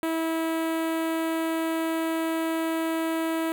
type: tone with notch filter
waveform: sawtooth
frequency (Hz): 325.2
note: E4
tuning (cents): -23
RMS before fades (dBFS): -27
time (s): 0.03-3.52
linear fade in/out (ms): 0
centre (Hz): 5400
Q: 0.78
effects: none